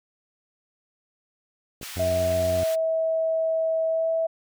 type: high-pass noise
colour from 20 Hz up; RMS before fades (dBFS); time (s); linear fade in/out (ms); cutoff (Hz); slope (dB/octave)
pink; -38; 1.81-2.76; 20; 1700; 12
type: clicks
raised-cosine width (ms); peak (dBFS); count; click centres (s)
2; -27; 2; 1.813 / 1.83
type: harmonic tone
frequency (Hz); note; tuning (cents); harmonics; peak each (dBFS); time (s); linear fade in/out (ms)
89.4; F2; +41; 1 / 2 / 3 / 4 / 5 / 6 / 7 / 8 / 9; -29 / -37 / -38 / -41 / -45 / -46 / -46 / -45 / -49; 1.96-2.64; 5
type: tone with pitch glide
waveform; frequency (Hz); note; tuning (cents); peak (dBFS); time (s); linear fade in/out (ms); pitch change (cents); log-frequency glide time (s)
sine; 647 to 653; E5 to E5; -32 to -17; -21; 1.99-4.27; 10; +15; 3.87-4.09
effects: none